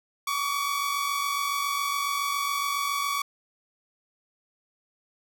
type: tone pair together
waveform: sawtooth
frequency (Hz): 1127.5 / 1174.7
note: C#6 / D6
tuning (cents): +29 / 0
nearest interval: minor second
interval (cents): 71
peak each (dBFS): -23 / -29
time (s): 0.27-3.22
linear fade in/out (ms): 5
effects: none